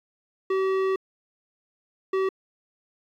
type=tone bursts at uneven times; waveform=square; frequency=382 Hz; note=G4; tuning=45 cents flat; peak=-22 dBFS; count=2; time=0.5-0.96 / 2.13-2.29 s; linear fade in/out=5 ms; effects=low-pass 2000 Hz 12 dB/octave + 10-bit